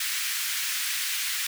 pink high-pass noise, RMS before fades -29 dBFS, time 0-1.47 s, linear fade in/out 5 ms, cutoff 1700 Hz, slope 24 dB/octave, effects none

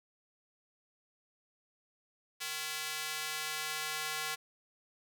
square tone with high-pass filter sweep, 154.2 Hz, D#3, 15 cents flat, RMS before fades -38 dBFS, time 2.4-4.36 s, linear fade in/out 20 ms, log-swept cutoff 2200 to 1400 Hz, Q 0.72, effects none

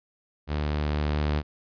sawtooth tone with level ramp, 74.6 Hz, D2, 28 cents sharp, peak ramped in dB -22 to -19 dBFS, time 0.47-1.43 s, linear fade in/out 50 ms, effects resampled to 11025 Hz

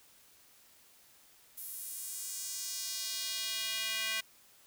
square tone with high-pass filter sweep, 220.6 Hz, A3, 5 cents sharp, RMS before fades -38 dBFS, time 1.57-4.21 s, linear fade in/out 10 ms, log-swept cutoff 12000 to 2200 Hz, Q 1.5, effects white hiss -62 dBFS RMS until 4.66 s

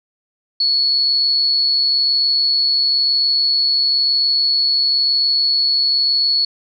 sine tone with amplitude modulation, 4393 Hz, C#8, 16 cents flat, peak -11 dBFS, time 0.6-6.45 s, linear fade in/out 5 ms, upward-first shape sine, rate 141 Hz, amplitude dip 40%, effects none

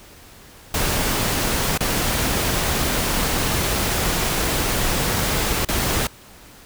pink noise with dropouts, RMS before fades -21 dBFS, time 0.74-6.07 s, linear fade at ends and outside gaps 2 ms, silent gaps 1.776-1.806 / 5.649-5.687 s, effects pink hiss -45 dBFS RMS until 6.65 s

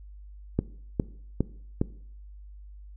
click train, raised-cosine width 3 ms, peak -10 dBFS, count 4, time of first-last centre 0.59-1.814 s, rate 2.45 Hz, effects noise-tail reverb RT60 0.6 s tail -19 dB re dry + added 50 Hz sine -43 dBFS peak until 2.96 s

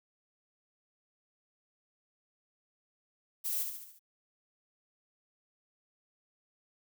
violet noise with echo, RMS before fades -34 dBFS, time 3.44-3.64 s, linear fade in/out 20 ms, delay 71 ms, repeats 5, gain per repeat -5 dB, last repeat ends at 3.995 s, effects none

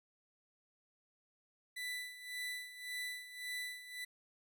30% pulse tone with tremolo, 1986 Hz, B6, 9 cents sharp, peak -36 dBFS, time 1.76-4.05 s, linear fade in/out 10 ms, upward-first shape sine, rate 1.8 Hz, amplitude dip 75%, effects none

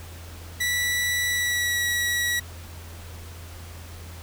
sawtooth tone with pitch glide, 1957 to 1927.8 Hz, B6 to B6, -16 to -42 cents, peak -19 dBFS, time 0.6-2.4 s, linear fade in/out 10 ms, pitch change -26 cents, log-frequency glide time 1.3-1.8 s, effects added 84 Hz sine -39 dBFS peak until 4.22 s + pink hiss -45 dBFS RMS until 4.22 s

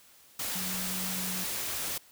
sine tone in noise, 185 Hz, F#3, in tune, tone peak -38 dBFS, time 0.55-1.44 s, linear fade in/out 5 ms, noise white, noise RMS -34 dBFS, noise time 0.39-1.98 s, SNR -7 dB, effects white hiss -58 dBFS RMS until 2.11 s

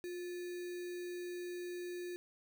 sine tone with sample-and-hold, 354.7 Hz, F4, 27 cents sharp, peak -40 dBFS, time 0.04-2.16 s, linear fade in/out 0 ms, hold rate 2100 Hz, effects none

